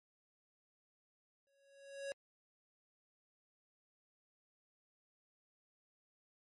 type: tone with exponential growth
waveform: square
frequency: 554.4 Hz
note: C#5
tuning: in tune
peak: -39 dBFS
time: 1.47-2.12 s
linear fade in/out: 0 ms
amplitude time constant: 140 ms
effects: MP3 48 kbps